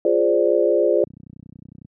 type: chord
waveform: sine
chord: D half-diminished seventh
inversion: first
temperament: equal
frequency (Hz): 349.2 / 415.3 / 523.3 / 587.3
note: F4 / Ab4 / C5 / D5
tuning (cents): 0 / 0 / 0 / 0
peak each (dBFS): -20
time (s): 0.05-1.04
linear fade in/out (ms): 2
type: click train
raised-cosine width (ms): 5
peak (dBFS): -25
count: 26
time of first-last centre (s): 1.04-1.849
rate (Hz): 30.9
effects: high-pass 150 Hz 12 dB/octave